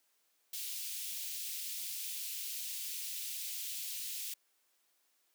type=high-pass noise; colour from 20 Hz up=white; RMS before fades=-41 dBFS; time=0.53-4.34 s; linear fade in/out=5 ms; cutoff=2600 Hz; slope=24 dB/octave; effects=white hiss -75 dBFS RMS until 5.34 s + high-pass 300 Hz 12 dB/octave